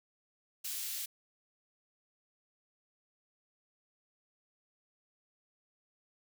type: high-pass noise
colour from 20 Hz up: white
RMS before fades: -39 dBFS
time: 0.64-1.06 s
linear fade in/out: 10 ms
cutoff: 2800 Hz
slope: 12 dB/octave
effects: none